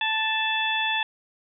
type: harmonic tone with a mistuned harmonic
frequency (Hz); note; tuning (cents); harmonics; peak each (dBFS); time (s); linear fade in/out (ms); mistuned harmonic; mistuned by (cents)
880; A5; 0; 1 / 2 / 3 / 4; -28 / -28 / -28 / -28; 0.01-1.03; 2; 4; -36
effects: none